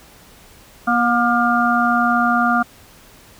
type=harmonic tone with a mistuned harmonic; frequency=239.3 Hz; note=A#3; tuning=46 cents sharp; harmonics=1 / 3 / 5 / 6; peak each=-19 / -19 / -19 / -19 dBFS; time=0.87-2.63 s; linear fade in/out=10 ms; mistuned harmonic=6; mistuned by=-29 cents; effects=pink hiss -46 dBFS RMS until 3.39 s